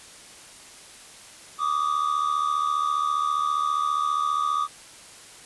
triangle tone pair together, 1157.1 / 1232 Hz, D6 / D#6, -26 / -17 cents, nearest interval minor second, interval 109 cents, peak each -23 dBFS, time 1.58-4.68 s, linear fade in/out 50 ms, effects white hiss -46 dBFS RMS until 5.45 s + resampled to 24000 Hz

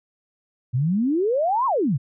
sine exponential two-way sweep, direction up then down, 116.54 to 1108.7 to 116.54 Hz, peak -18 dBFS, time 0.73-1.98 s, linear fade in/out 20 ms, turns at 1.66 s, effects none

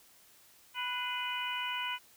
harmonic tone with a mistuned harmonic, 493.9 Hz, B4, in tune, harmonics 2 / 3 / 4 / 5 / 6, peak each -38 / -41 / -43 / -40 / -38 dBFS, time 0.74-1.99 s, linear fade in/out 50 ms, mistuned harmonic 4, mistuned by +63 cents, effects white hiss -61 dBFS RMS until 2.16 s

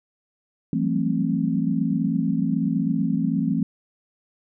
sine tone cluster, 167.6 / 188.7 / 197 / 223.6 / 266.1 Hz, E3 / F#3 / G3 / A3 / C4, +29 / +34 / +9 / +28 / +29 cents, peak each -25 / -29 / -30 / -25 / -25 dBFS, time 0.73-3.63 s, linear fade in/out 2 ms, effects none

